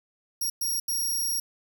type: tone bursts at uneven times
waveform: 10% pulse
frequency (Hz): 5610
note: F8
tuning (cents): +7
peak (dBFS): -20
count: 3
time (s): 0.41-0.5 / 0.61-0.8 / 0.88-1.4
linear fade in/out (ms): 5
effects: none